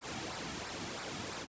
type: noise with flanger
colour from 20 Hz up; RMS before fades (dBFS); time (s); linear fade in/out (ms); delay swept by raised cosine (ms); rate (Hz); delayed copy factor
pink; -41; 0.01-1.47; 50; 0.31 to 2.01; 3; -0.55
effects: high-pass 80 Hz 12 dB/octave + resampled to 16000 Hz